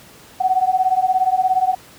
sine beating tone pair, 740 / 757 Hz, F#5 / F#5, 0 / +39 cents, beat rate 17 Hz, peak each -17 dBFS, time 0.4-1.75 s, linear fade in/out 10 ms, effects pink hiss -44 dBFS RMS until 1.98 s + high-pass 80 Hz 12 dB/octave

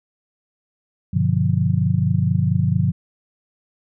sine chord, G dominant seventh, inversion none, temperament just, 98 / 122.5 / 147 / 176.4 Hz, G2 / B2 / D3 / F3, 0 / -14 / +2 / +18 cents, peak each -21 dBFS, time 1.13-2.92 s, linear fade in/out 10 ms, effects none

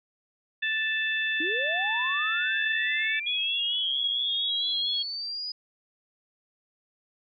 harmonic tone, 880 Hz, A5, in tune, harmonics 2 / 3 / 4, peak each -27 / -31 / -33 dBFS, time 0.62-3.2 s, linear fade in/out 10 ms
sine linear sweep, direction up, 293.7 to 4978 Hz, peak -31 dBFS, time 1.4-5.52 s, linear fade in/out 5 ms
sine tone with vibrato, 3320 Hz, G#7, 1 cent flat, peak -26 dBFS, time 3.26-5.03 s, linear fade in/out 10 ms, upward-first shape sine, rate 4.4 Hz, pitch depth 26 cents each way
effects none

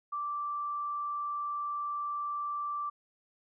sine tone, 1170 Hz, D6, 7 cents flat, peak -32 dBFS, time 0.12-2.9 s, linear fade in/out 10 ms, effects none

